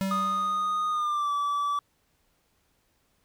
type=tone with exponential decay; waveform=square; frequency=193 Hz; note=G3; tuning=27 cents flat; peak=-25 dBFS; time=0.01-1.03 s; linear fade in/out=0 ms; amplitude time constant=220 ms
type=tone with pitch glide; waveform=triangle; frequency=1237 to 1154.2 Hz; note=D#6 to D6; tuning=-10 to -30 cents; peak=-23 dBFS; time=0.11-1.79 s; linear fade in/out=2 ms; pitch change=-120 cents; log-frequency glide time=0.9-1.32 s
effects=pink hiss -70 dBFS RMS until 3.24 s